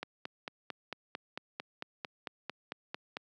click train, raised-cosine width 0.3 ms, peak -21 dBFS, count 15, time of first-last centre 0.03-3.169 s, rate 4.46 Hz, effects high-pass 200 Hz 12 dB/octave

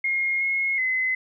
sine tone with pitch steps, 2143 / 2164 / 2038 Hz, C7 / C#7 / C7, +41 / -42 / -46 cents, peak -21 dBFS, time 0.04-1.15 s, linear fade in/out 5 ms, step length 370 ms, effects none

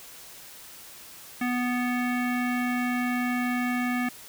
square tone with low-pass filter, 246.9 Hz, B3, in tune, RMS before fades -27 dBFS, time 1.41-4.09 s, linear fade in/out 5 ms, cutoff 2100 Hz, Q 3.8, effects white hiss -46 dBFS RMS until 4.28 s

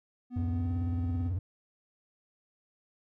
triangle tone with pitch glide, 246.9 to 253.5 Hz, B3 to B3, 0 to +45 cents, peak -33 dBFS, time 0.3-1.32 s, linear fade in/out 50 ms, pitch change +45 cents, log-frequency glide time 0.49-0.72 s
triangle tone with vibrato, 90.4 Hz, F#2, 40 cents flat, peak -27 dBFS, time 0.36-1.39 s, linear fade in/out 5 ms, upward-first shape sine, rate 18 Hz, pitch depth 160 cents each way
effects none

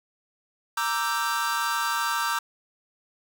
45% pulse chord, E half-diminished seventh, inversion second, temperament equal with one note detuned, 932.3 / 1174.7 / 1326.9 / 1568 Hz, Bb5 / D6 / E6 / G6, 0 / 0 / +11 / 0 cents, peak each -30 dBFS, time 0.77-2.39 s, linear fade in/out 5 ms, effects none

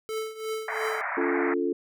square tone with tremolo, 438.8 Hz, A4, 5 cents flat, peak -28 dBFS, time 0.09-1.01 s, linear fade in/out 0 ms, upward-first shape triangle, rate 2.9 Hz, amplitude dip 85%
white band-pass noise, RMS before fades -31 dBFS, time 0.68-1.54 s, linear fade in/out 2 ms, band 600 to 2200 Hz, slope 96 dB/octave
sine chord, Db augmented, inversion none, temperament equal with one note detuned, 281.4 / 349.2 / 440 Hz, Db4 / F4 / A4, +26 / 0 / 0 cents, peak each -29 / -27 / -29 dBFS, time 1.17-1.73 s, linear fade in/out 5 ms
effects none

